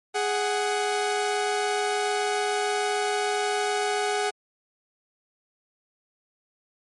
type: tone pair together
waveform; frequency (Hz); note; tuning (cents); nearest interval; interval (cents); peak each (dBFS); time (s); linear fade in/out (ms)
sawtooth; 415.3 / 743.8; G#4 / F#5; 0 / +9; minor seventh; 1009; -22 / -23; 0.14-4.31; 20
effects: MP3 48 kbps